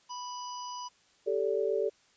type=harmonic tone; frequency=987 Hz; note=B5; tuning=1 cent flat; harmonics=1 / 3 / 5 / 6; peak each=-38 / -50 / -47 / -48 dBFS; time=0.09-0.89 s; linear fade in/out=20 ms
type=chord; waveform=sine; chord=G suspended second; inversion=none; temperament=equal with one note detuned; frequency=392 / 440 / 574.2 Hz; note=G4 / A4 / D5; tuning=0 / 0 / -39 cents; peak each=-31 / -30 / -33 dBFS; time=1.26-1.9 s; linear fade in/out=20 ms
effects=white hiss -65 dBFS RMS until 2.16 s + resampled to 16000 Hz